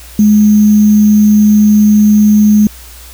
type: tone with sample-and-hold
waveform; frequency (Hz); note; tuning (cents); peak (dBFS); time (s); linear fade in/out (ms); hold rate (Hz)
sine; 210.2; G#3; +21; -3; 0.19-2.67; 2; 6300
effects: added 60 Hz sine -33 dBFS peak until 3.13 s + white hiss -35 dBFS RMS until 3.13 s